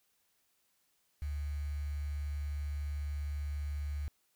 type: tone with quantisation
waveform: sine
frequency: 72.7 Hz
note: D2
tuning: 17 cents flat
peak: -34 dBFS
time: 1.22-4.08 s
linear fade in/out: 0 ms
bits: 9
effects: white hiss -75 dBFS RMS until 4.35 s